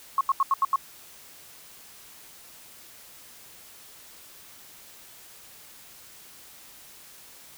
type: tone bursts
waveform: sine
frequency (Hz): 1090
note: C#6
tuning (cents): -29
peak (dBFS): -18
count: 6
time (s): 0.18-0.759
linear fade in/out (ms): 2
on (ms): 29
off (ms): 81
effects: white hiss -49 dBFS RMS until 7.57 s